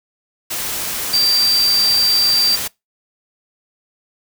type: tone in noise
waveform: sine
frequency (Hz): 4689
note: D8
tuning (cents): -4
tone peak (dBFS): -12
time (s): 1.13-2.56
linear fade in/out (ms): 10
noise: white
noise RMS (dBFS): -23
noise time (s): 0.5-2.68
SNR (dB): +8
effects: noise-tail reverb RT60 0.2 s tail -24 dB re dry